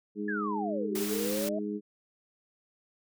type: harmonic tone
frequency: 103.83 Hz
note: G#2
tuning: in tune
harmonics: 2 / 3 / 4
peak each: -34 / -36 / -37 dBFS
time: 0.15-1.81 s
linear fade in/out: 50 ms
type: exponential two-way sweep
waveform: sine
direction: down then up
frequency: 1743 to 370 to 647 Hz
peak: -32 dBFS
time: 0.28-1.59 s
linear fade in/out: 5 ms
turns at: 0.94 s
type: noise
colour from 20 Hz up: white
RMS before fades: -37 dBFS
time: 0.95-1.49 s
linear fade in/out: 5 ms
effects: none